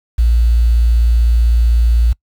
sine tone with quantisation, 57.9 Hz, A#1, 11 cents flat, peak -8 dBFS, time 0.18-2.13 s, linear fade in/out 10 ms, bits 6, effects noise-tail reverb RT60 0.1 s tail -25 dB re dry

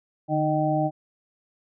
harmonic tone with a mistuned harmonic, 154.3 Hz, D#3, 14 cents flat, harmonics 1 / 2 / 4 / 5, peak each -26 / -26 / -26 / -26 dBFS, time 0.28-0.91 s, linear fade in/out 50 ms, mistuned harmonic 1, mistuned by -38 cents, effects none

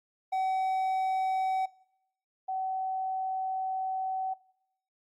triangle / sine tone pair in turn, 758 / 758 Hz, F#5 / F#5, +42 / +42 cents, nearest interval unison, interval 0 cents, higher neither, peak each -25 / -30 dBFS, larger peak first, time 0.32-1.66 / 2.48-4.34 s, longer second, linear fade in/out 10 ms, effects noise-tail reverb RT60 0.7 s tail -20 dB re dry + Opus 48 kbps

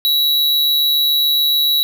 square tone with amplitude modulation, 3900 Hz, B7, 23 cents flat, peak -11 dBFS, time 0.05-1.83 s, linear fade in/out 0 ms, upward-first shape sine, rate 147 Hz, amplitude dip 45%, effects none

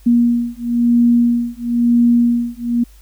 sine beating tone pair, 237.4 / 238.4 Hz, A#3 / A#3, +32 / +39 cents, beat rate 1 Hz, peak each -14 dBFS, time 0.06-2.84 s, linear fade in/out 10 ms, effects added 50 Hz sine -41 dBFS peak until 3.01 s + white hiss -52 dBFS RMS until 3.01 s

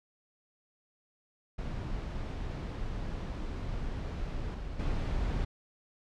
brown noise with level steps, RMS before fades -36 / -39 / -32 dBFS, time 1.58-5.45 s, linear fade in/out 10 ms, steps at 4.54 / 4.79 s, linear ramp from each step 5 ms, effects low-pass 5000 Hz 12 dB/octave

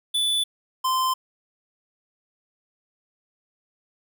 square tone pair in turn, 3478 / 1037 Hz, A7 / C6, -21 / -16 cents, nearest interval octave + major sixth, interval 2095 cents, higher first, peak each -21 dBFS, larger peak neither, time 0.14-0.44 / 0.84-1.14 s, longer neither, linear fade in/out 10 ms, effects none

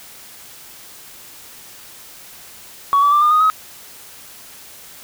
sine tone with pitch steps, 1123 / 1151.2 / 1180.2 / 1209.9 / 1240.3 / 1271.5 Hz, C#6 / D6 / D6 / D#6 / D#6 / D#6, +22 / -35 / +8 / -49 / -6 / +37 cents, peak -9 dBFS, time 2.93-3.5 s, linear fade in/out 0 ms, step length 95 ms, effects tanh soft clip ceiling -7 dBFS + white hiss -40 dBFS RMS until 5.03 s

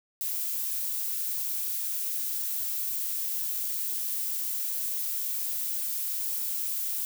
violet noise, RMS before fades -31 dBFS, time 0.21-7.05 s, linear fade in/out 0 ms, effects none

